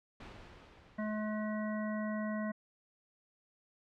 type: noise with exponential decay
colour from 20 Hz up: pink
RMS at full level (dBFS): -48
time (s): 0.2-2.5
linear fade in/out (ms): 5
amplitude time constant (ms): 500
type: harmonic tone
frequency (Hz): 213.6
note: G#3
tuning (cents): +49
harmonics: 1 / 3 / 5 / 7 / 9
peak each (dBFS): -35 / -41 / -46 / -49 / -46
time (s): 0.98-2.52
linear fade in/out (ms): 10
effects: low-pass 3000 Hz 12 dB/octave